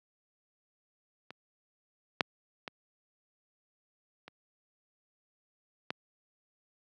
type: clicks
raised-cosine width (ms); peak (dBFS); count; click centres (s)
0.3; -28 / -8 / -22 / -30 / -17; 5; 1.306 / 2.208 / 2.678 / 4.28 / 5.905
effects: high-pass 150 Hz 12 dB/octave

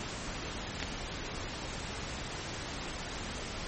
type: clicks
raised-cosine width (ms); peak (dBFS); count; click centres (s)
0.2; -20 / -14; 2; 0.802 / 0.827
effects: pink hiss -39 dBFS RMS until 3.67 s + MP3 32 kbps

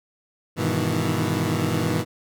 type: chord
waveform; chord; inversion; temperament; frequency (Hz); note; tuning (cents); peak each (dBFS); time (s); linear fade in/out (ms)
20% pulse; E major seventh; first; equal with one note detuned; 101.28 / 123.47 / 155.56 / 164.81; G#2 / B2 / D#3 / E3; -43 / 0 / 0 / 0; -22; 0.56-2.05; 50
effects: none

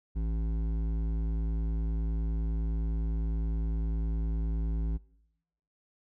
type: tone with hard clipping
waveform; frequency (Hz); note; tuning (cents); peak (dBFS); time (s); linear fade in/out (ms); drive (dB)
sine; 54.9; A1; -3; -30; 0.15-4.98; 20; 11
effects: noise-tail reverb RT60 0.9 s tail -23 dB re dry

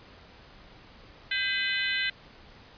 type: harmonic tone with a mistuned harmonic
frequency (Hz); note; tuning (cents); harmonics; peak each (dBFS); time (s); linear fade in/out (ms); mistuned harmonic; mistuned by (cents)
505; B4; +39; 3 / 4 / 5 / 6 / 7 / 8; -31 / -31 / -35 / -34 / -36 / -36; 1.31-2.1; 5; 3; +71
effects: pink hiss -52 dBFS RMS until 2.77 s + resampled to 11025 Hz

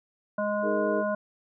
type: harmonic tone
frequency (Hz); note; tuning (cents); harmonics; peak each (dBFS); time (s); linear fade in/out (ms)
207.7; G#3; 0; 1 / 3 / 5 / 7; -32 / -27 / -34 / -35; 0.38-1.15; 5
type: chord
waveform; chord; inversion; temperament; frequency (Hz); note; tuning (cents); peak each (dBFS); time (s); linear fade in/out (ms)
sine; D# suspended fourth; none; just; 311.1 / 414.8 / 466.7; D#4 / G#4 / A#4; 0 / -2 / +2; -32 / -30 / -32; 0.62-1.04; 50
effects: none

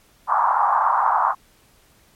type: band-pass noise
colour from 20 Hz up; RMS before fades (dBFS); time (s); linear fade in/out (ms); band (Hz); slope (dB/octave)
white; -18; 0.27-1.35; 50; 780 to 1200; 48
effects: pink hiss -56 dBFS RMS until 2.15 s + MP3 64 kbps

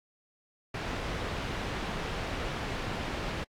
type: low-pass noise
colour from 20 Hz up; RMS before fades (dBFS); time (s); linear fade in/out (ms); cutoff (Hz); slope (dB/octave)
pink; -35; 0.74-3.44; 5; 3300; 12
effects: AAC 64 kbps

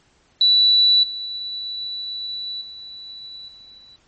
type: tone with level steps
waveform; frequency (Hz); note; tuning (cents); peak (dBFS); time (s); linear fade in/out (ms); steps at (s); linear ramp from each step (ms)
sine; 3951; B7; 0; -11 / -26 / -34 / -42 / -44; 0.41-3.96; 2; 1.03 / 2.61 / 3.48 / 3.78; 5
effects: pink hiss -59 dBFS RMS until 4.07 s + MP3 32 kbps

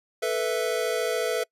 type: chord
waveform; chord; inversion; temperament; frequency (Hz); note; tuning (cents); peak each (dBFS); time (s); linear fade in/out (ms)
square; A suspended second; none; equal; 440 / 493.9 / 659.3; A4 / B4 / E5; 0 / 0 / 0; -29 / -29 / -30; 0.22-1.44; 10
effects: noise-tail reverb RT60 0.1 s tail -26 dB re dry + resampled to 32000 Hz

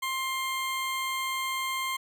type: tone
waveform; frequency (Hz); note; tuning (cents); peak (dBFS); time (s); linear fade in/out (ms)
20% pulse; 1056; C6; +16; -24; 0.02-1.97; 10
effects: none

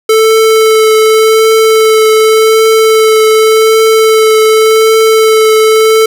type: tone with vibrato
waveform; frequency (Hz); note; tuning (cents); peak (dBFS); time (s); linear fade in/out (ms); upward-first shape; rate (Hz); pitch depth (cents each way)
square; 439.5; A4; -2; -4; 0.09-6.06; 5; triangle; 0.87; 14
effects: none

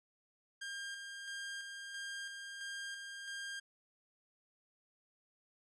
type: tone with tremolo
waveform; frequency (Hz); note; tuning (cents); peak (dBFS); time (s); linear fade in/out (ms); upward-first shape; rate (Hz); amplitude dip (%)
sawtooth; 1604; G6; +39; -38; 0.61-3.6; 10; square; 1.5; 35
effects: resampled to 22050 Hz

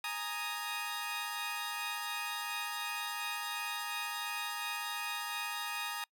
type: chord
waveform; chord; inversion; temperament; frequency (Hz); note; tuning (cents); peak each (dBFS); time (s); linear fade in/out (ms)
15% pulse; Ab suspended second; none; equal; 830.6 / 932.3 / 1244.5; Ab5 / Bb5 / Eb6; 0 / 0 / 0; -36 / -34 / -34; 0.04-6.04; 2
effects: noise-tail reverb RT60 0.1 s tail -25 dB re dry

